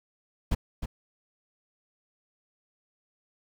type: noise with echo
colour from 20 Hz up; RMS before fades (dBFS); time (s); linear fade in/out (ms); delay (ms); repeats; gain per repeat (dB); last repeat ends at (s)
brown; -24; 0.51-0.55; 10; 310; 1; -8; 0.86
effects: none